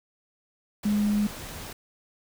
sine tone in noise, 207.7 Hz, G#3, in tune, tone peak -21 dBFS, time 0.85-1.27 s, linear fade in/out 5 ms, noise pink, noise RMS -39 dBFS, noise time 0.83-1.73 s, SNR +15 dB, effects none

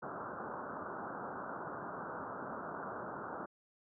white low-pass noise, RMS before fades -43 dBFS, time 0.02-3.46 s, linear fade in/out 10 ms, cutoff 1500 Hz, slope 96 dB/octave, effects high-pass 150 Hz 12 dB/octave

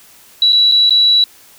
sine tone with dropouts, 3924 Hz, B7, 12 cents flat, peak -7 dBFS, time 0.42-1.24 s, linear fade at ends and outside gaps 2 ms, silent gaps 0.524-0.529 / 0.715-0.72 / 0.896-0.906 s, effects white hiss -44 dBFS RMS until 1.58 s

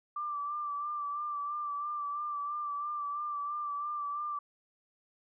sine tone with vibrato, 1174.7 Hz, D6, in tune, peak -33 dBFS, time 0.16-4.39 s, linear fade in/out 5 ms, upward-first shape sine, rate 3 Hz, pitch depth 35 cents each way, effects none

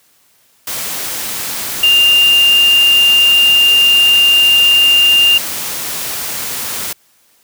sine tone in noise, 2800 Hz, F7, 4 cents sharp, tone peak -6 dBFS, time 1.83-5.38 s, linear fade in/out 5 ms, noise white, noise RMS -21 dBFS, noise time 0.67-6.93 s, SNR +12 dB, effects white hiss -53 dBFS RMS until 7.43 s + high-pass 60 Hz 12 dB/octave

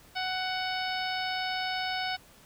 harmonic tone, 744 Hz, F#5, 9 cents sharp, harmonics 1 / 2 / 3 / 4 / 5 / 6 / 7, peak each -33 / -36 / -38 / -39 / -40 / -41 / -41 dBFS, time 0.15-2.17 s, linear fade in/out 20 ms, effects pink hiss -56 dBFS RMS until 2.45 s

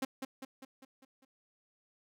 sawtooth tone with echo, 265.3 Hz, C4, 24 cents sharp, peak -28 dBFS, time 0.02-0.05 s, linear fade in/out 5 ms, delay 200 ms, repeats 6, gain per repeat -5 dB, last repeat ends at 1.25 s, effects none

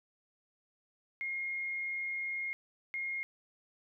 sine tone bursts at uneven times, 2141 Hz, C7, 39 cents sharp, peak -34 dBFS, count 2, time 1.21-2.53 / 2.94-3.23 s, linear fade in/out 0 ms, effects none

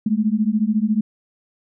sine beating tone pair, 207.7 / 221.7 Hz, G#3 / A3, 0 / +13 cents, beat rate 14 Hz, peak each -19 dBFS, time 0.06-1.01 s, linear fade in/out 5 ms, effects none

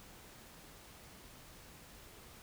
silence, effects pink hiss -56 dBFS RMS until 2.42 s

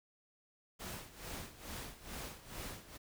pink noise with tremolo, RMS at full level -44 dBFS, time 0.79-2.98 s, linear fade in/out 20 ms, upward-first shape sine, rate 2.3 Hz, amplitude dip 80%, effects none

